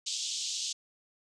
white band-pass noise, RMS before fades -35 dBFS, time 0.06-0.73 s, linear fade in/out 10 ms, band 3000 to 7400 Hz, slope 48 dB/octave, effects none

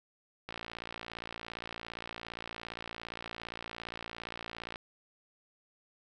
click train, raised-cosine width 0.3 ms, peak -24 dBFS, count 246, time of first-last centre 0.49-4.758 s, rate 57.4 Hz, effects none

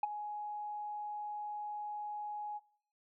sine tone with ADSR envelope, 836 Hz, G#5, 11 cents sharp, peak -24 dBFS, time 0.03-2.6 s, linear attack 4 ms, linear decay 19 ms, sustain -14 dB, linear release 35 ms, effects noise-tail reverb RT60 0.6 s tail -22 dB re dry + tanh soft clip ceiling -26 dBFS

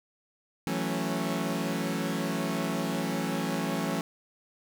sawtooth chord, F# minor seventh, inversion third, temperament equal with one note detuned, 164.81 / 185 / 220 / 274.8 Hz, E3 / F#3 / A3 / C#4, 0 / 0 / 0 / -15 cents, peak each -30 dBFS, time 0.67-4.01 s, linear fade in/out 0 ms, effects none

